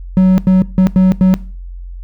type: tone bursts at uneven times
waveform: triangle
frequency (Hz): 186.6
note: F#3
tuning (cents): +15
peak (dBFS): -3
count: 5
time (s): 0.17-0.38 / 0.47-0.62 / 0.78-0.87 / 0.96-1.12 / 1.21-1.34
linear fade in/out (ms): 0
effects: noise-tail reverb RT60 0.4 s tail -20 dB re dry + added 44 Hz sine -25 dBFS peak until 2.03 s